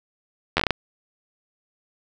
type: slowing click train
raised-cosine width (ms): 0.3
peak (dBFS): -3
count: 7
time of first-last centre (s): 0.57-0.707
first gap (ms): 11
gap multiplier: 1.29
effects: none